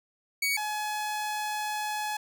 sawtooth tone pair in turn, 2249 / 846.6 Hz, C#7 / G#5, +24 / +33 cents, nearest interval octave + perfect fourth, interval 1691 cents, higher first, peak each -22 / -26 dBFS, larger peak first, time 0.42-0.57 / 0.57-2.17 s, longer second, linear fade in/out 5 ms, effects none

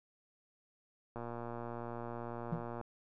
click train, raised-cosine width 1 ms, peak -29 dBFS, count 196, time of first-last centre 1.16-2.813 s, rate 118 Hz
triangle tone with exponential decay, 164.81 Hz, E3, in tune, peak -28 dBFS, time 2.52-2.67 s, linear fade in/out 5 ms, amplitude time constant 31 ms
effects none

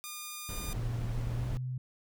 5% pulse tone, 1212 Hz, D#6, 46 cents flat, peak -28 dBFS, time 0.04-0.73 s, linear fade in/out 0 ms
brown noise, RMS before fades -37 dBFS, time 0.49-1.57 s, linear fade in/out 0 ms
sine tone with pitch glide, 117.5 to 127.4 Hz, A#2 to C3, +14 to -46 cents, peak -33 dBFS, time 0.75-1.78 s, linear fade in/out 5 ms, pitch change +140 cents, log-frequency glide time 1.31-1.58 s
effects none

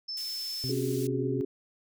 sine tone, 5274 Hz, E8, in tune, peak -33 dBFS, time 0.08-0.72 s, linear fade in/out 10 ms
pink high-pass noise, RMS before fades -44 dBFS, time 0.17-1.07 s, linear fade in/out 2 ms, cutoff 4600 Hz, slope 12 dB/octave
harmonic tone, 128.9 Hz, C3, 26 cents flat, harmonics 1 / 2 / 3, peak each -32 / -38 / -42 dBFS, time 0.64-1.41 s, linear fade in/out 0 ms
sine chord, C# suspended fourth, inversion none, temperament equal, 277.2 / 370 / 415.3 Hz, C#4 / F#4 / G#4, 0 / 0 / 0 cents, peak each -33 dBFS, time 0.69-1.45 s, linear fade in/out 5 ms
effects none

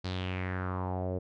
sawtooth tone with low-pass filter sweep, 92.2 Hz, F#2, 6 cents flat, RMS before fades -34 dBFS, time 0.04-1.19 s, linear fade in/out 10 ms, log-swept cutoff 4500 to 490 Hz, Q 3.8, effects none

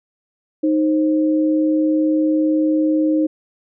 sine tone pair together, 310.9 / 528.9 Hz, D#4 / C5, -1 / +19 cents, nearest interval major sixth, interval 920 cents, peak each -14 / -23 dBFS, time 0.63-3.27 s, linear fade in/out 10 ms, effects none

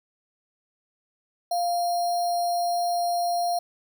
sine tone with sample-and-hold, 698.5 Hz, F5, in tune, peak -22 dBFS, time 1.51-3.59 s, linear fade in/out 5 ms, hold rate 4900 Hz, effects none

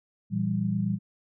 sine chord, E diminished, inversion second, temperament equal with one note detuned, 116.54 / 167.99 / 196 Hz, Bb2 / E3 / G3, 0 / +33 / 0 cents, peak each -30 / -30 / -27 dBFS, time 0.3-0.99 s, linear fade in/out 50 ms, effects none

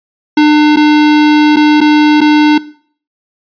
square tone with dropouts, 300 Hz, D4, 37 cents sharp, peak -4 dBFS, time 0.37-2.58 s, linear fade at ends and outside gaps 5 ms, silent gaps 0.761-0.769 / 1.561-1.567 / 1.806-1.812 / 2.207-2.213 s, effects noise-tail reverb RT60 0.5 s tail -19 dB re dry + resampled to 11025 Hz

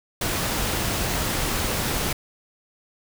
pink noise, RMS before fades -25 dBFS, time 0.21-2.13 s, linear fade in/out 5 ms, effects none

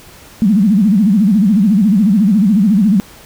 sine tone with vibrato, 204.2 Hz, G#3, 29 cents flat, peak -7 dBFS, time 0.42-3 s, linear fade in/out 0 ms, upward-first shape sine, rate 14 Hz, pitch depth 200 cents each way, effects pink hiss -39 dBFS RMS until 3.25 s

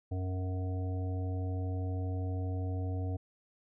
harmonic tone, 92.5 Hz, F#2, in tune, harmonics 1 / 3 / 5 / 7 / 8, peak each -32 / -42 / -46 / -49 / -50 dBFS, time 0.11-3.17 s, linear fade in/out 10 ms, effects none

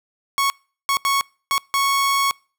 sawtooth tone bursts at uneven times, 1106 Hz, C#6, 4 cents flat, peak -13 dBFS, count 5, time 0.38-0.5 / 0.89-0.97 / 1.05-1.21 / 1.51-1.58 / 1.74-2.31 s, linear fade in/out 0 ms, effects noise-tail reverb RT60 0.4 s tail -26 dB re dry

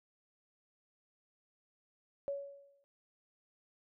sine tone with exponential decay, 561 Hz, C#5, 21 cents sharp, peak -32 dBFS, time 2.28-2.84 s, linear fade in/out 0 ms, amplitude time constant 120 ms, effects noise-tail reverb RT60 0.1 s tail -26 dB re dry

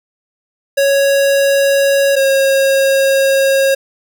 square tone pair in turn, 554.4 / 542.7 Hz, C#5 / C#5, 0 / -37 cents, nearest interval unison, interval 37 cents, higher first, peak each -10 dBFS, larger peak neither, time 0.77-2.16 / 2.16-3.75 s, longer second, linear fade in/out 10 ms, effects none

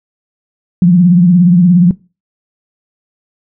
sine tone with vibrato, 176.6 Hz, F3, 20 cents sharp, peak -3 dBFS, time 0.82-1.91 s, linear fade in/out 2 ms, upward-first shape triangle, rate 17 Hz, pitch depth 100 cents each way, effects noise-tail reverb RT60 0.3 s tail -21 dB re dry

